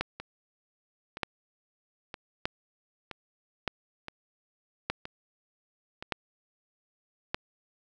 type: two click trains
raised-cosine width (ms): 0.3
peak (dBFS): -22 / -12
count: 7 / 7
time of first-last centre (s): 0.2-6.025 / 0.01-7.345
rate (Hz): 1.03 / 0.818
effects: none